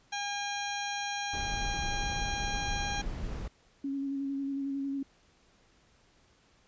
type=harmonic tone; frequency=810 Hz; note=G#5; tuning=43 cents flat; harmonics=1 / 2 / 3 / 4 / 5 / 7 / 8; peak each=-36 / -39 / -41 / -42 / -43 / -44 / -45 dBFS; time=0.12-3.02 s; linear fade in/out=10 ms
type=noise; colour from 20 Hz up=brown; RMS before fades=-36 dBFS; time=1.33-3.48 s; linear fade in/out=5 ms
type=tone with vibrato; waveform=sine; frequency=275.8 Hz; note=C#4; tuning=9 cents flat; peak=-31 dBFS; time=3.84-5.03 s; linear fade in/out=5 ms; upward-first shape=square; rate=11 Hz; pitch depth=17 cents each way
effects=pink hiss -65 dBFS RMS until 6.67 s + resampled to 16000 Hz